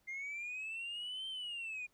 sine linear two-way sweep, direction up then down, 2092 to 3136 to 2420 Hz, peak -38 dBFS, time 0.07-1.87 s, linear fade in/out 20 ms, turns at 1.28 s, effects tanh soft clip ceiling -38 dBFS + pink hiss -75 dBFS RMS until 1.93 s

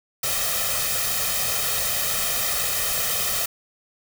white noise with comb filter, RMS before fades -24 dBFS, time 0.23-3.46 s, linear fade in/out 5 ms, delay 1.6 ms, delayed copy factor +0.95, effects none

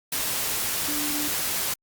sine tone in noise, 295.4 Hz, D4, 10 cents sharp, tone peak -31 dBFS, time 0.88-1.28 s, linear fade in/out 5 ms, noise white, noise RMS -27 dBFS, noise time 0.12-1.74 s, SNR -7 dB, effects Opus 48 kbps

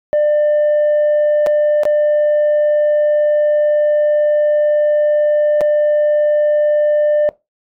sine tone with dropouts, 597 Hz, D5, 28 cents sharp, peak -8 dBFS, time 0.13-7.29 s, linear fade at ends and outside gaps 0 ms, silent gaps 1.463-1.469 / 1.834-1.853 / 5.608-5.614 s, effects noise-tail reverb RT60 0.2 s tail -20 dB re dry + tanh soft clip ceiling -9 dBFS

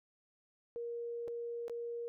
sine tone with dropouts, 471 Hz, A#4, 18 cents sharp, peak -38 dBFS, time 0.76-2.08 s, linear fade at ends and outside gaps 0 ms, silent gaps 1.277-1.281 / 1.681-1.697 s, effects none

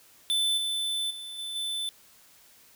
square tone with level steps, 3520 Hz, A7, in tune, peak -24 / -28 / -38 / -34 / -30 dBFS, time 0.3-1.89 s, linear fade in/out 0 ms, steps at 0.57 / 1.1 / 1.38 / 1.55 s, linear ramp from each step 10 ms, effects white hiss -57 dBFS RMS until 2.75 s

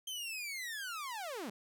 sawtooth linear sweep, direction down, 3150 to 179.2 Hz, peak -36 dBFS, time 0.07-1.5 s, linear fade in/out 5 ms, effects none

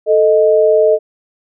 sine tone pair together, 439.8 / 622 Hz, A4 / D#5, -1 / -1 cents, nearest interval tritone, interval 600 cents, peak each -10 dBFS, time 0.06-0.99 s, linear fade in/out 50 ms, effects none

